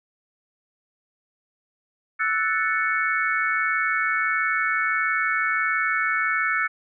sine chord, F# minor seventh, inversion third, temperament equal, 1318.5 / 1480 / 1760 / 2217 Hz, E6 / F#6 / A6 / C#7, 0 / 0 / 0 / 0 cents, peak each -26 dBFS, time 2.19-6.68 s, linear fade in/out 20 ms, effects none

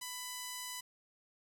5% pulse tone, 997 Hz, B5, 16 cents sharp, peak -29 dBFS, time 0.01-0.81 s, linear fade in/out 10 ms, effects 11-bit

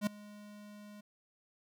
square tone with ADSR envelope, 207.7 Hz, G#3, in tune, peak -28 dBFS, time 0.01-1.01 s, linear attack 58 ms, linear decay 5 ms, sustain -22 dB, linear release 8 ms, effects none

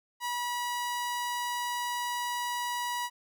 sawtooth tone, 970 Hz, B5, 31 cents flat, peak -27 dBFS, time 0.2-3.1 s, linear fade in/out 50 ms, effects none

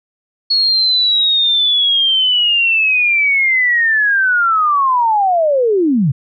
sine linear sweep, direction down, 4354 to 120 Hz, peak -10 dBFS, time 0.5-6.12 s, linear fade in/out 10 ms, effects none

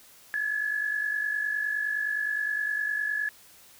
sine tone pair together, 1661.2 / 1710.9 Hz, G#6 / A6, 0 / -49 cents, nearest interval minor second, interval 51 cents, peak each -33 / -27 dBFS, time 0.34-3.29 s, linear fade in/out 0 ms, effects white hiss -54 dBFS RMS until 3.79 s

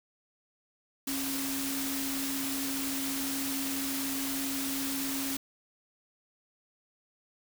sine tone in noise, 272.4 Hz, C#4, 30 cents flat, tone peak -34 dBFS, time 1.07-5.37 s, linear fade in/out 5 ms, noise white, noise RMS -35 dBFS, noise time 1.07-5.37 s, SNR -2 dB, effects none

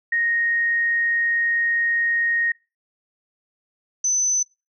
sine tone pair in turn, 1864.7 / 6062 Hz, A#6 / F#8, 0 / +41 cents, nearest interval octave + minor sixth, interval 2041 cents, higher second, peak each -18 dBFS, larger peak neither, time 0.12-2.52 / 4.04-4.43 s, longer first, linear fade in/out 5 ms, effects noise-tail reverb RT60 0.3 s tail -25 dB re dry

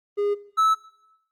triangle tone pair in turn, 409.2 / 1305.1 Hz, G#4 / E6, -26 / -18 cents, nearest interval octave + minor sixth, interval 2008 cents, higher second, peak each -19 / -14 dBFS, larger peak second, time 0.17-0.35 / 0.57-0.75 s, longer neither, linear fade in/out 20 ms, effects noise-tail reverb RT60 0.9 s tail -20 dB re dry + Opus 32 kbps

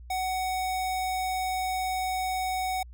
square tone, 747 Hz, F#5, 16 cents sharp, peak -28 dBFS, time 0.1-2.83 s, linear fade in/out 5 ms, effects added 60 Hz sine -43 dBFS peak until 2.93 s

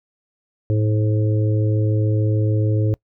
harmonic tone with a mistuned harmonic, 106.7 Hz, G#2, 47 cents sharp, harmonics 1 / 3 / 4 / 5, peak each -16 / -26 / -28 / -30 dBFS, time 0.7-2.94 s, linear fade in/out 0 ms, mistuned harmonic 1, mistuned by +29 cents, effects noise-tail reverb RT60 0.1 s tail -24 dB re dry

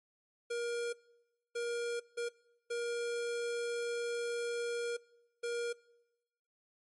square tone bursts at uneven times, 473.3 Hz, A#4, 26 cents sharp, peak -35 dBFS, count 5, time 0.5-0.93 / 1.55-2 / 2.17-2.29 / 2.7-4.97 / 5.43-5.73 s, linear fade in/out 10 ms, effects noise-tail reverb RT60 1.0 s tail -24 dB re dry + MP3 48 kbps

